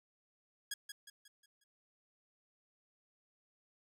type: tone with echo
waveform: 10% pulse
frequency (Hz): 1657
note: G#6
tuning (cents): -4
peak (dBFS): -29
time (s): 0.71-0.74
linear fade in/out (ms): 5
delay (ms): 180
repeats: 5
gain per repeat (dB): -7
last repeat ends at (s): 1.64
effects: none